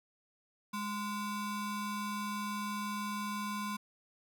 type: ring-modulated tone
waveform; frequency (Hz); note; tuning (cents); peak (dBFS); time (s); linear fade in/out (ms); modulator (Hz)
square; 620; D#5; -6; -33; 0.73-3.77; 10; 413
effects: none